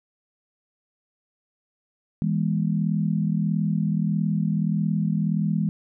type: tone cluster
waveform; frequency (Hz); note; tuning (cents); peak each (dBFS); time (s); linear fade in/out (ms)
sine; 162.5 / 204.1 / 241.2; E3 / G#3 / B3; -24 / -30 / -41; -23 / -24 / -32; 2.22-5.69; 0
effects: none